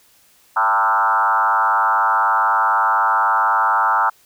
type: tone with frequency modulation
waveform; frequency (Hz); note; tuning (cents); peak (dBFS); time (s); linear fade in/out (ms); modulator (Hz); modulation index
sine; 1112; C#6; +5; -13; 0.56-4.1; 10; 107; 3
effects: white hiss -54 dBFS RMS until 4.25 s